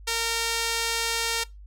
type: tone with band-pass filter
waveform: sawtooth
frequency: 459.8 Hz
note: A#4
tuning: 24 cents flat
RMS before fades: -27 dBFS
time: 0.07-1.44 s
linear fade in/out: 10 ms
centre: 5200 Hz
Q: 0.71
effects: noise-tail reverb RT60 0.2 s tail -20 dB re dry + added 50 Hz sine -42 dBFS peak until 1.66 s